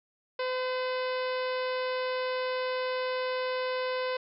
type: harmonic tone with a mistuned harmonic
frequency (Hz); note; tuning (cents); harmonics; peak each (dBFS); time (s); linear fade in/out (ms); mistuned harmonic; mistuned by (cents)
510; C5; -44; 1 / 2 / 3 / 4 / 5 / 6 / 7 / 8 / 9 / 10; -30 / -36 / -40 / -42 / -44 / -46 / -47 / -48 / -49 / -50; 0.39-4.17; 5; 6; -38
effects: none